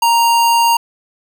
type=tone; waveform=square; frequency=932.3 Hz; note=A#5; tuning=in tune; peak=-10 dBFS; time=0.02-0.77 s; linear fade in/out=5 ms; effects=none